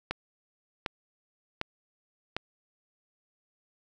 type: click train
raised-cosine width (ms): 0.3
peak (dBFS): -14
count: 4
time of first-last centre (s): 0.11-2.366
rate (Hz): 1.33
effects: none